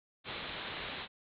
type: low-pass noise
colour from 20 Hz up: white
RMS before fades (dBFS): -42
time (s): 0.24-1.08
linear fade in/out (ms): 50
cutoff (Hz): 4000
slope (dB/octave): 96
effects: none